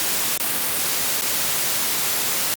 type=noise with dropouts; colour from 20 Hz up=white; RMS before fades=-22 dBFS; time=0-2.54 s; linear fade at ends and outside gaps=0 ms; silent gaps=0.376-0.399 / 1.211-1.22 s; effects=high-pass 100 Hz 12 dB/octave + Opus 48 kbps